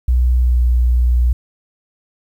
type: tone with pitch glide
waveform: sine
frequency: 61.8 to 60.74 Hz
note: B1 to B1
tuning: +2 to -28 cents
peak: -10 dBFS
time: 0.08-1.33 s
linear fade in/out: 5 ms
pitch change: -30 cents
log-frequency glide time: 0.41-0.62 s
effects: 8-bit